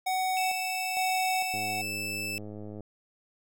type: tone with tremolo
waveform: square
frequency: 748 Hz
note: F#5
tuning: 19 cents sharp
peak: -27 dBFS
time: 0.06-1.82 s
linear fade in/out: 10 ms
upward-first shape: square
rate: 1.1 Hz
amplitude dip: 50%
type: tone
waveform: sawtooth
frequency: 2637 Hz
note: E7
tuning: in tune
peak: -29 dBFS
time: 0.37-2.38 s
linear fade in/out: 0 ms
type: click train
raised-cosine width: 2 ms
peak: -29 dBFS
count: 134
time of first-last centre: 1.54-2.807 s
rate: 105 Hz
effects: none